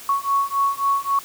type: beating tone pair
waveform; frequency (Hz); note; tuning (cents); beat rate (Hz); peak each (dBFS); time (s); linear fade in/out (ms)
sine; 1108.7 / 1112.4; C#6 / C#6; 0 / +6; 3.7; -21; 0.09-1.19; 2
effects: white hiss -40 dBFS RMS until 1.24 s